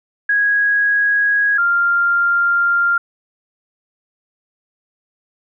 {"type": "tone pair in turn", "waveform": "sine", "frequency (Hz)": [1655, 1394.1], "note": ["G#6", "F6"], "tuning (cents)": [-6, -3], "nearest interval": "minor third", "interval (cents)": 297, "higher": "first", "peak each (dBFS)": -12, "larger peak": "neither", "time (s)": [[0.29, 1.58], [1.58, 2.98]], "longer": "second", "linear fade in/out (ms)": 5, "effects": []}